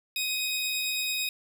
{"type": "tone pair together", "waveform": "sawtooth", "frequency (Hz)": [2509, 3759], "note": ["D#7", "A#7"], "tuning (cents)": [14, 14], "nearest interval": "perfect fifth", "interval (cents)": 700, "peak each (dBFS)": [-27, -28], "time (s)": [0.16, 1.29], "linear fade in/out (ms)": 2, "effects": []}